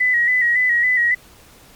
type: tone with vibrato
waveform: sine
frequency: 1950 Hz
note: B6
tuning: 23 cents flat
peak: -13 dBFS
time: 0-1.15 s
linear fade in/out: 10 ms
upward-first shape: square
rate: 3.6 Hz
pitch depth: 46 cents each way
effects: pink hiss -47 dBFS RMS until 1.75 s + MP3 96 kbps